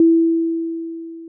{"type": "tone with level ramp", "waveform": "sine", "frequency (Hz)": 330, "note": "E4", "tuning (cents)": 2, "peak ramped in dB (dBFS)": [-7, -33], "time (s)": [0, 1.28], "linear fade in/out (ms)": 2, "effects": []}